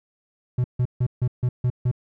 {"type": "tone bursts", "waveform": "triangle", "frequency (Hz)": 124.1, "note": "B2", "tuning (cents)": 9, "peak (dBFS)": -16, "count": 7, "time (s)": [0.58, 1.914], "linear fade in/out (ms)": 5, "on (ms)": 62, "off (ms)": 150, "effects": []}